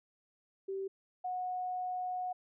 sine tone pair in turn, 387.4 / 731.3 Hz, G4 / F#5, -20 / -20 cents, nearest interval major seventh, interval 1100 cents, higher second, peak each -35 / -34 dBFS, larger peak second, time 0.68-0.88 / 1.24-2.33 s, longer second, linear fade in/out 10 ms, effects none

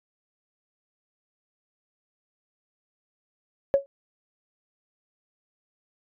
sine tone with exponential decay, 554.4 Hz, C#5, in tune, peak -11 dBFS, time 3.74-3.86 s, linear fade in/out 0 ms, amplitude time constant 24 ms, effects tanh soft clip ceiling -9 dBFS

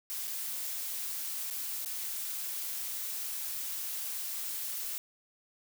blue noise with dropouts, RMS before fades -37 dBFS, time 0.1-4.98 s, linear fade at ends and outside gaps 0 ms, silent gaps 0.273-0.277 / 1.501-1.509 / 1.848-1.859 s, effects none

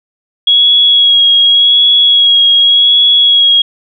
sine tone with vibrato, 3322 Hz, G#7, in tune, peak -4 dBFS, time 0.47-3.62 s, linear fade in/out 5 ms, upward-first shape sine, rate 0.87 Hz, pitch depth 20 cents each way, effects none

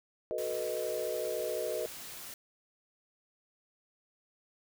sine chord, B dominant seventh, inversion second, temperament equal, 370 / 440 / 493.9 / 622.3 Hz, F#4 / A4 / B4 / D#5, 0 / 0 / 0 / 0 cents, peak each -41 / -38 / -37 / -36 dBFS, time 0.31-1.86 s, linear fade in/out 0 ms
white noise, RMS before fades -45 dBFS, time 0.38-2.34 s, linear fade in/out 2 ms
effects none

